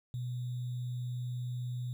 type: tone with sample-and-hold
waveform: sine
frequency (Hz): 123.47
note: B2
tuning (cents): 0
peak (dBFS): -34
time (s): 0.14-1.93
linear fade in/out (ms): 0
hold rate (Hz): 3675
effects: none